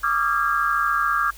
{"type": "tone cluster", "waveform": "sine", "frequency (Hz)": [1162, 1222, 1376, 1631], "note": ["D6", "D#6", "F6", "G#6"], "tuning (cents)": [-19, -32, -26, -32], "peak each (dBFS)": -24, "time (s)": [0.03, 1.31], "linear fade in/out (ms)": 10, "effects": ["added 50 Hz sine -43 dBFS peak until 1.37 s", "white hiss -46 dBFS RMS until 1.37 s"]}